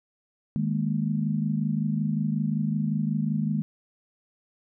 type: chord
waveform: sine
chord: D# suspended fourth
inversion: none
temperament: equal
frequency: 155.56 / 207.7 / 233.1 Hz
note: D#3 / G#3 / A#3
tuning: 0 / 0 / 0 cents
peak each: -27 / -27 / -30 dBFS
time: 0.56-3.62 s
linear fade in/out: 0 ms
effects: none